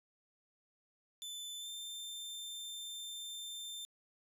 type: tone with pitch glide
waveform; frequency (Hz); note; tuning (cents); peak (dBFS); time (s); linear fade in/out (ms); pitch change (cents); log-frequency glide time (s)
sawtooth; 3520 to 3577; A7 to A7; 0 to +28; -40; 1.22-3.85; 0; +28; 1.59-1.68
effects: resampled to 32000 Hz